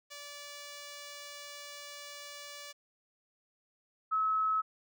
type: tone pair in turn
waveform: 5% pulse / sine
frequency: 579 / 1290.5 Hz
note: D5 / E6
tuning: -25 / -37 cents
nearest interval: octave + major second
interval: 1388 cents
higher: second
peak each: -33 / -27 dBFS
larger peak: second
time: 0.1-2.73 / 4.11-4.62 s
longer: first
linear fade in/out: 20 ms
effects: none